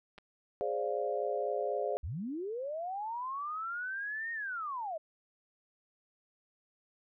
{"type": "clicks", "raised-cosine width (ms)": 0.3, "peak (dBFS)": -35, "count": 2, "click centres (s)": [0.18, 0.185]}
{"type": "chord", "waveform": "sine", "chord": "D half-diminished seventh", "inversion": "second", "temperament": "equal", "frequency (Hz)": [415.3, 523.3, 587.3, 698.5], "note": ["Ab4", "C5", "D5", "F5"], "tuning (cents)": [0, 0, 0, 0], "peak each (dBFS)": [-36, -36, -36, -38], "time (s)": [0.61, 1.97], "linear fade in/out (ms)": 0}
{"type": "linear two-way sweep", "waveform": "sine", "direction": "up then down", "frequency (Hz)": [56.2, 1864.7, 601], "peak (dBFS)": -35, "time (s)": [2.03, 4.98], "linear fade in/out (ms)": 10, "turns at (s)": 4.32}
{"effects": []}